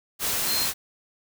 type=tone in noise; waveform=sine; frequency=4176 Hz; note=C8; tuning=4 cents flat; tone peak=-26 dBFS; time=0.46-0.68 s; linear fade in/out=50 ms; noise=white; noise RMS=-26 dBFS; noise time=0.19-0.74 s; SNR=-3 dB; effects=none